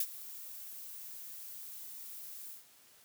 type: noise with ADSR envelope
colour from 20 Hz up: violet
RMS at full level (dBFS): -30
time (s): 0-2.65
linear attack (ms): 4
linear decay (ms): 52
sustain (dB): -17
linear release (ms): 140
effects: white hiss -62 dBFS RMS until 3.04 s + high-pass 100 Hz 12 dB/octave